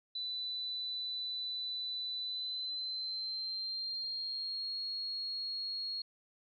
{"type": "tone with pitch glide", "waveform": "sine", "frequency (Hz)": [3988, 4299], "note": ["B7", "C8"], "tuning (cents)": [16, 46], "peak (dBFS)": -36, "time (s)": [0.15, 6.02], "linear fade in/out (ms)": 5, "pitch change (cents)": 130, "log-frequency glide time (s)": [2.2, 4.79], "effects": []}